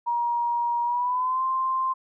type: tone with pitch glide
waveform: sine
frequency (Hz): 949 to 1046.9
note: A#5 to C6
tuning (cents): +31 to +1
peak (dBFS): -22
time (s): 0.06-1.94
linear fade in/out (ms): 20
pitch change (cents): +170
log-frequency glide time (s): 0.83-1.43
effects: none